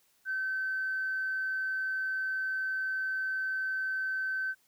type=tone; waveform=sine; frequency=1537 Hz; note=G6; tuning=35 cents flat; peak=-29 dBFS; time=0.25-4.55 s; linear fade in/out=50 ms; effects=tanh soft clip ceiling -25 dBFS + white hiss -69 dBFS RMS until 4.67 s